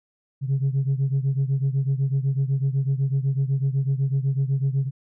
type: beating tone pair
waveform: sine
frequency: 133.8 / 141.8 Hz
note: C3 / C#3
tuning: +39 / +40 cents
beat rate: 8 Hz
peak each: -20 / -23 dBFS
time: 0.41-4.91 s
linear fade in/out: 50 ms
effects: tanh soft clip ceiling -16 dBFS